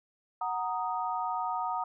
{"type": "chord", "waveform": "sine", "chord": "D# minor", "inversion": "first", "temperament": "equal", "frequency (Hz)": [740, 932.3, 1244.5], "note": ["F#5", "A#5", "D#6"], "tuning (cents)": [0, 0, 0], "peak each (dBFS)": [-34, -33, -35], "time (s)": [0.41, 1.84], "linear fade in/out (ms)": 5, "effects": []}